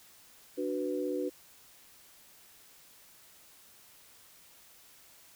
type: chord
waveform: sine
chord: B minor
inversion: first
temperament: equal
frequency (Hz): 293.7 / 370 / 493.9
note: D4 / F#4 / B4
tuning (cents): 0 / 0 / 0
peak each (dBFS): -35 / -35 / -35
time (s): 0.57-1.3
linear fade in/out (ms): 20
effects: white hiss -58 dBFS RMS until 5.35 s